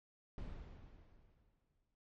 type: noise with exponential decay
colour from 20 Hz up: brown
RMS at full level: -45 dBFS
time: 0.38-1.95 s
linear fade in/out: 1 ms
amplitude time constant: 340 ms
effects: low-pass 4000 Hz 12 dB/octave + MP3 48 kbps

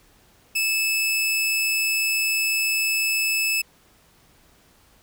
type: tone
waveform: sawtooth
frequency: 2614 Hz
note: E7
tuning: 15 cents flat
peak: -17 dBFS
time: 0.55-3.62 s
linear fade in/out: 10 ms
effects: pink hiss -57 dBFS RMS until 5.02 s

